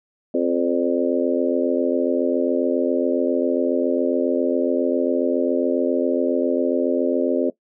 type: harmonic tone with a mistuned harmonic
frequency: 87.31 Hz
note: F2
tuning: in tune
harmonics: 3 / 4 / 5 / 6 / 7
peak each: -22 / -23 / -24 / -25 / -25 dBFS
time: 0.34-7.5 s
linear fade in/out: 5 ms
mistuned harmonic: 7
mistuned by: -40 cents
effects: noise-tail reverb RT60 0.1 s tail -18 dB re dry